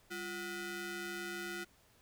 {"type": "ring-modulated tone", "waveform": "sawtooth", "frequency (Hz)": 547, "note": "C#5", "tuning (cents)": -23, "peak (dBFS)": -33, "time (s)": [0.1, 1.65], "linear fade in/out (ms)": 20, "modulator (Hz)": 896, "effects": ["pink hiss -67 dBFS RMS until 2.01 s"]}